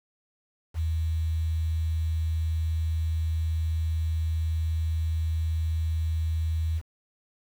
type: tone with quantisation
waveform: sine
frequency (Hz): 80.5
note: E2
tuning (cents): -41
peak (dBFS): -24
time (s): 0.74-6.82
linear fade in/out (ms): 50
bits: 8
effects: none

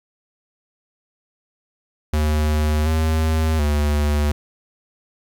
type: tone with pitch steps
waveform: square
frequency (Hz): 76.2 / 79.3 / 73.9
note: D#2 / D#2 / D2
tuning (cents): -36 / +33 / +11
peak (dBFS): -17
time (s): 2.13-4.32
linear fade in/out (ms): 5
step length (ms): 730
effects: 9-bit

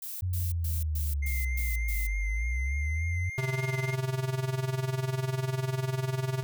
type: noise bursts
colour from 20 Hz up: violet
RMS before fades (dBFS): -38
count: 7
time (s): 0.02-2.07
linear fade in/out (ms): 5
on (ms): 190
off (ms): 120
type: linear two-way sweep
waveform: sine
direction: down then up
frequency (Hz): 92.4 to 48.36 to 92.4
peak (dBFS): -27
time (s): 0.22-3.3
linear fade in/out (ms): 10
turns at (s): 2.19
type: tone with vibrato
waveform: triangle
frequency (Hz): 2093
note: C7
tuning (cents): 0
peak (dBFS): -34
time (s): 1.22-3.95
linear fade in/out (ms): 10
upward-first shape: triangle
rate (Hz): 3.4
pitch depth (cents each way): 30
type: tone with tremolo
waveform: square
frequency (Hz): 130.81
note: C3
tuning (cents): 0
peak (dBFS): -26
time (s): 3.38-6.43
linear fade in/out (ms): 0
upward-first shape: sine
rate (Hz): 20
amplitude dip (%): 75
effects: none

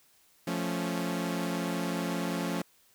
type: chord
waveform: sawtooth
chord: F augmented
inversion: none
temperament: equal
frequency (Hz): 174.61 / 220 / 277.2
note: F3 / A3 / C#4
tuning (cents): 0 / 0 / 0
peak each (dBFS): -29 / -32 / -31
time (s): 0.47-2.62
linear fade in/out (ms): 5
effects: white hiss -64 dBFS RMS until 2.94 s

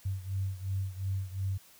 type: beating tone pair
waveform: sine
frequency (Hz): 95.3 / 98.1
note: G2 / G2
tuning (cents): -48 / +2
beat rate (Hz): 2.8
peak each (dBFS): -33 / -36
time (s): 0.05-1.58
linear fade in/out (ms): 10
effects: white hiss -58 dBFS RMS until 1.79 s

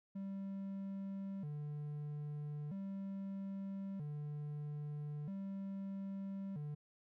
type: tone with vibrato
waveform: triangle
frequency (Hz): 170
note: F3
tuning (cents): -46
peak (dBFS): -39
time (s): 0.15-6.75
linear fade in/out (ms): 10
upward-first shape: square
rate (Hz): 0.39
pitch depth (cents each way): 240
effects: none

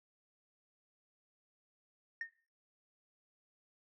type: tone with exponential decay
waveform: sine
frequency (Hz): 1834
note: A#6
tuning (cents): -29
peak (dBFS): -32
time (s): 2.21-2.31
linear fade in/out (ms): 2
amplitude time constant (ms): 21
effects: noise-tail reverb RT60 0.4 s tail -17 dB re dry + tanh soft clip ceiling -34 dBFS

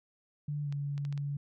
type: tone with pitch glide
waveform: sine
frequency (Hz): 146.83 to 142.65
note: D3 to C#3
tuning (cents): 0 to +50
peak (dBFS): -32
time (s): 0.48-1.37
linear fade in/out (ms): 5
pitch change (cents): -50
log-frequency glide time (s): 0.63-0.69
type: clicks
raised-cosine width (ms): 0.2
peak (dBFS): -32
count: 5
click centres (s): 0.725 / 0.979 / 1.051 / 1.126 / 1.177
effects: none

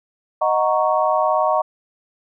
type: chord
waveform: sine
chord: D# minor seventh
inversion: none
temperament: equal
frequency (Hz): 622.3 / 740 / 932.3 / 1108.7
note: D#5 / F#5 / A#5 / C#6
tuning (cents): 0 / 0 / 0 / 0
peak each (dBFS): -19 / -21 / -22 / -21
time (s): 0.41-1.62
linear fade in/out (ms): 10
effects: none

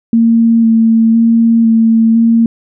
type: tone with vibrato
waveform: sine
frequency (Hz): 227.5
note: A#3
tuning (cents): -42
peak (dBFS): -5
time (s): 0.13-2.46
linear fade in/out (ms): 2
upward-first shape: square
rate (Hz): 0.99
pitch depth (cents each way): 14
effects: none

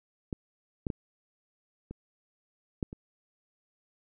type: clicks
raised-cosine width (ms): 3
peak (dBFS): -20 / -18 / -19 / -27 / -17 / -28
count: 6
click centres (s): 0.328 / 0.868 / 0.902 / 1.91 / 2.828 / 2.929
effects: none

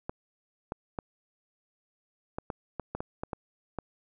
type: clicks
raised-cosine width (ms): 1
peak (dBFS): -19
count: 11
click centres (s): 0.095 / 0.721 / 0.988 / 2.385 / 2.502 / 2.797 / 2.95 / 3.005 / 3.235 / 3.332 / 3.787
effects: none

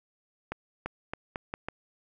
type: accelerating click train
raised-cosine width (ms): 0.5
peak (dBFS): -18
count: 6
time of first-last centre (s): 0.52-1.686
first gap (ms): 340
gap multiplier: 0.81
effects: none

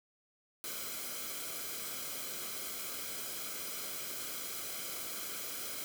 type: noise with comb filter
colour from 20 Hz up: white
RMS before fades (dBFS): -41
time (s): 0.64-5.84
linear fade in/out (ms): 0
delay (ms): 1.1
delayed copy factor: -0.65
effects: none

